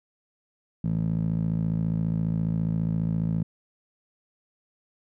15% pulse tone with band-pass filter, 54.7 Hz, A1, 9 cents flat, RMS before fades -26 dBFS, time 0.84-3.43 s, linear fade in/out 5 ms, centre 170 Hz, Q 2.6, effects none

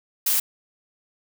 blue noise, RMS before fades -21 dBFS, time 0.26-0.4 s, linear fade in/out 5 ms, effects none

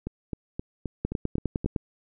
two click trains, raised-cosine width 3 ms, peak -18 / -13 dBFS, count 7 / 8, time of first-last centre 0.07-1.645 / 1.05-1.762 s, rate 3.81 / 9.83 Hz, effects none

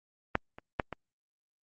clicks, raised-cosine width 0.5 ms, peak -10 / -29 / -11 / -21 dBFS, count 4, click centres 0.354 / 0.585 / 0.798 / 0.927 s, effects Opus 32 kbps

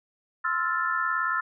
sine chord, F major seventh, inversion second, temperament equal, 1046.5 / 1318.5 / 1396.9 / 1760 Hz, C6 / E6 / F6 / A6, 0 / 0 / 0 / 0 cents, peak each -32 / -28 / -29 / -30 dBFS, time 0.44-1.41 s, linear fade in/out 10 ms, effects none

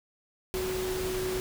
sine tone in noise, 371.6 Hz, F#4, 7 cents sharp, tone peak -30 dBFS, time 0.54-1.4 s, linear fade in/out 0 ms, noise pink, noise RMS -36 dBFS, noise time 0.54-1.4 s, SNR +3 dB, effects none

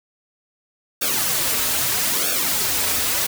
white noise with flanger, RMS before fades -21 dBFS, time 1.01-3.27 s, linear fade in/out 10 ms, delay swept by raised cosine 0.98 to 5.88 ms, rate 0.78 Hz, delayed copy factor -0.85, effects none

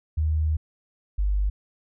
sine tone pair in turn, 77.78 / 49.73 Hz, D#2 / G1, 0 / +26 cents, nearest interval minor sixth, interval 774 cents, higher first, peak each -20 dBFS, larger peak neither, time 0.17-0.57 / 1.18-1.5 s, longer first, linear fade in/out 10 ms, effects none

